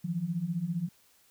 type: beating tone pair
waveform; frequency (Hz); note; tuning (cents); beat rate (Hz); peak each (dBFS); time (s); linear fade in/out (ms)
sine; 160.9 / 175.9; E3 / F3; -42 / +13; 15; -34 / -31; 0.04-0.89; 10
effects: white hiss -64 dBFS RMS until 1.3 s